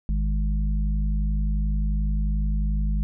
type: harmonic tone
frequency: 51.4 Hz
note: G#1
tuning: 17 cents flat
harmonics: 1 / 3 / 4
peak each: -21 / -31 / -33 dBFS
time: 0.09-3.03 s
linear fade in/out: 0 ms
effects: none